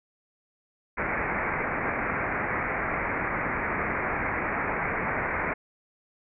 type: low-pass noise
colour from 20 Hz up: white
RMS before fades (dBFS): -29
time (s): 0.97-5.54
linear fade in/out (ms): 10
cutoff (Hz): 2300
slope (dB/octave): 96
effects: none